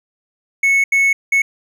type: tone bursts at uneven times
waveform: triangle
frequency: 2203 Hz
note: C#7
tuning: 11 cents flat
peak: -9 dBFS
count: 3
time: 0.63-0.84 / 0.92-1.13 / 1.32-1.42 s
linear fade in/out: 5 ms
effects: none